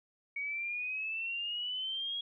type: exponential sweep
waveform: sine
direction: up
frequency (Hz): 2239 to 3322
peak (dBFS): -34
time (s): 0.36-2.21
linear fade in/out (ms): 5
effects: none